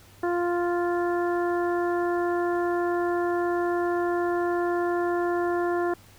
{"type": "harmonic tone", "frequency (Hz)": 349.2, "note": "F4", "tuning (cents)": 0, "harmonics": [1, 2, 3, 4, 5], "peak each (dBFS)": [-24, -30, -34, -36, -38], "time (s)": [0.23, 5.94], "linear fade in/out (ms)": 5, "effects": ["added 98 Hz sine -53 dBFS peak until 6.18 s", "pink hiss -54 dBFS RMS until 6.18 s"]}